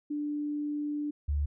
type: tone pair in turn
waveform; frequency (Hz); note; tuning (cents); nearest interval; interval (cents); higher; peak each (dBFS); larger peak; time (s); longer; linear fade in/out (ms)
sine; 294.9 / 72.73; D4 / D2; +7 / -16; 2 octaves; 2423; first; -30 / -26; second; 0.1-1.11 / 1.28-1.46; first; 10
effects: none